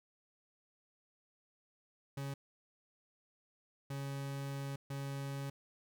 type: tone bursts at uneven times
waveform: 40% pulse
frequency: 138.59 Hz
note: C#3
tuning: in tune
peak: -38 dBFS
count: 3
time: 2.17-2.34 / 3.9-4.76 / 4.9-5.5 s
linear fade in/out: 5 ms
effects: none